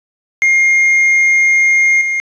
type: tone with level steps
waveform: triangle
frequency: 2127 Hz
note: C7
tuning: 28 cents sharp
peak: -6 / -12 dBFS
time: 0.42-2.2 s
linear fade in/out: 0 ms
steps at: 2.01 s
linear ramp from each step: 5 ms
effects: resampled to 22050 Hz + 8-bit